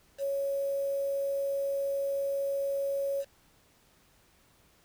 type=tone with quantisation; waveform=sine; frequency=554.4 Hz; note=C#5; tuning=in tune; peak=-28 dBFS; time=0.18-3.25 s; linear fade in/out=50 ms; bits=8; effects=pink hiss -64 dBFS RMS until 4.84 s